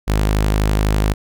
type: tone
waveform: sawtooth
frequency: 52 Hz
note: G#1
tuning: 3 cents sharp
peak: -10 dBFS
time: 0.07-1.14 s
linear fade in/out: 20 ms
effects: none